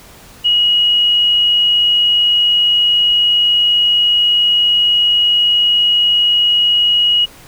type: tone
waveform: sine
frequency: 2900 Hz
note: F#7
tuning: 35 cents flat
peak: -9 dBFS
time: 0.44-7.26 s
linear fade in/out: 20 ms
effects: pink hiss -40 dBFS RMS until 7.47 s